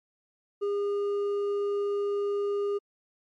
sine tone with hard clipping, 405.7 Hz, G#4, 41 cents flat, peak -27 dBFS, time 0.61-2.79 s, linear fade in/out 20 ms, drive 4 dB, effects MP3 48 kbps

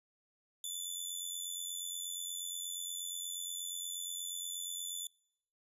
15% pulse tone with amplitude modulation, 3500 Hz, A7, 10 cents flat, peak -29 dBFS, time 0.64-5.07 s, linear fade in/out 2 ms, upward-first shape sine, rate 88.4 Hz, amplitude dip 55%, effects noise-tail reverb RT60 0.7 s tail -25 dB re dry + resampled to 32000 Hz

